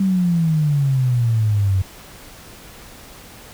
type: exponential sweep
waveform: sine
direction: down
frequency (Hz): 196 to 93.1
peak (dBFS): -14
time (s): 0-1.82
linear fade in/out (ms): 5
effects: pink hiss -41 dBFS RMS until 3.53 s